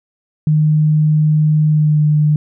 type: tone with pitch glide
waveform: sine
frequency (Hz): 153.3 to 150.84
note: D#3 to D3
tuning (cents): -25 to +47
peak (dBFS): -9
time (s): 0.47-2.36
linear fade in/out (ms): 2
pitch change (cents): -28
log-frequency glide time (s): 1.69-2.01
effects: none